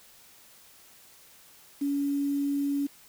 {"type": "tone with quantisation", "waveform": "sine", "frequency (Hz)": 282.6, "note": "C#4", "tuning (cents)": 34, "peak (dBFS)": -25, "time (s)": [1.81, 2.87], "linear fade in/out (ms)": 10, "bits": 8, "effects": ["white hiss -55 dBFS RMS until 3.08 s"]}